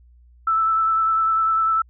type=tone with vibrato; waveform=sine; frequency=1318.5 Hz; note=E6; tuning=in tune; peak=-16 dBFS; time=0.47-1.82 s; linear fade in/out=5 ms; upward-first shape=sine; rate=10 Hz; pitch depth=16 cents each way; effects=added 60 Hz sine -48 dBFS peak until 1.89 s